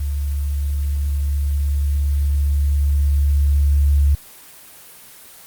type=tone with level ramp; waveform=sine; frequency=71.4 Hz; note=D2; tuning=48 cents flat; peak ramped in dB=-19 to -11 dBFS; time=0-4.15 s; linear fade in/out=5 ms; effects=white hiss -42 dBFS RMS until 5.46 s + Opus 24 kbps